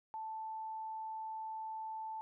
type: tone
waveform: sine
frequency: 880 Hz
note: A5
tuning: in tune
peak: -40 dBFS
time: 0.14-2.21 s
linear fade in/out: 0 ms
effects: none